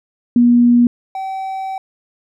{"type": "tone pair in turn", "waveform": ["sine", "triangle"], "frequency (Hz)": [240.5, 767.7], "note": ["B3", "G5"], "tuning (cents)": [-46, -36], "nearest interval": "octave + minor sixth", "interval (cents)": 2010, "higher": "second", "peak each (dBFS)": [-7, -19], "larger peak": "first", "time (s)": [[0.36, 0.87], [1.15, 1.78]], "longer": "second", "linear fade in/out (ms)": 2, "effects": []}